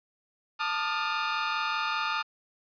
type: tone cluster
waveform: sawtooth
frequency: 884 / 1186 / 1231 / 1409 Hz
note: A5 / D6 / D#6 / F6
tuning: +8 / +17 / -19 / +15 cents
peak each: -30 / -34 / -27 / -29 dBFS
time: 0.59-2.23 s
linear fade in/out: 20 ms
effects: resampled to 11025 Hz + 9-bit